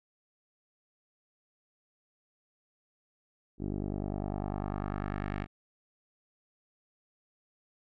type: tone with low-pass filter sweep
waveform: 10% pulse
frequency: 50 Hz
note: G1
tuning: 35 cents sharp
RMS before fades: -35 dBFS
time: 3.58-5.47 s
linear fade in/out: 50 ms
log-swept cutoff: 360 to 2300 Hz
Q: 1.6
effects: none